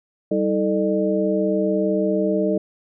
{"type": "tone cluster", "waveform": "sine", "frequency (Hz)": [194.5, 320.8, 438.8, 602], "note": ["G3", "E4", "A4", "D5"], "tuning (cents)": [-13, -47, -5, 43], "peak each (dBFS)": -23, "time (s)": [0.31, 2.58], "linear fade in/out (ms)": 5, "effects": []}